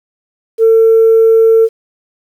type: tone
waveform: sine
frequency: 450 Hz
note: A4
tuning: 39 cents sharp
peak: -3 dBFS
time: 0.58-1.69 s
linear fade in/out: 50 ms
effects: tanh soft clip ceiling 0 dBFS + 7-bit